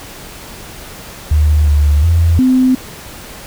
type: tone with pitch steps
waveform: sine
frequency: 75.7 / 73.4 / 83.7 / 256.9 Hz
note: D#2 / D2 / E2 / C4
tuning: -47 / 0 / +27 / -32 cents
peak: -7 dBFS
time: 1.31-2.75 s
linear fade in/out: 5 ms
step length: 360 ms
effects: pink hiss -32 dBFS RMS until 3.46 s